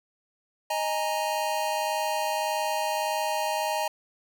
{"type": "chord", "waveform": "square", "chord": "D# suspended fourth", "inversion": "none", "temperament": "equal", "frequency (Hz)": [622.3, 830.6, 932.3], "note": ["D#5", "G#5", "A#5"], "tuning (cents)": [0, 0, 0], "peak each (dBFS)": -31, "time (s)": [0.7, 3.88], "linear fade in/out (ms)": 5, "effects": []}